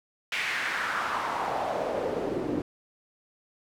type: noise with band-pass filter sweep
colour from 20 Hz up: pink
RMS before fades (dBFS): -30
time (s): 0.32-2.62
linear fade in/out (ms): 2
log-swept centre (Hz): 2400 to 300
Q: 2.8
effects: none